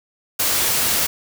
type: noise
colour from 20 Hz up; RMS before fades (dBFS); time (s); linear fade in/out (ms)
white; -19; 0.39-1.07; 10
effects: none